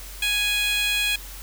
15% pulse tone with high-pass filter, 830.6 Hz, G#5, in tune, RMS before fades -23 dBFS, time 0.22-1.16 s, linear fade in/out 5 ms, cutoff 2700 Hz, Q 1.9, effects added 46 Hz sine -38 dBFS peak until 1.42 s + white hiss -41 dBFS RMS until 1.42 s

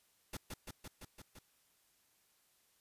pink noise with echo, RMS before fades -43 dBFS, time 0.33-0.37 s, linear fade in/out 5 ms, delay 170 ms, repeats 6, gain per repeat -2 dB, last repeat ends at 1.39 s, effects white hiss -73 dBFS RMS until 2.8 s + resampled to 32000 Hz

